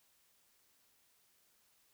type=silence; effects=white hiss -72 dBFS RMS until 1.93 s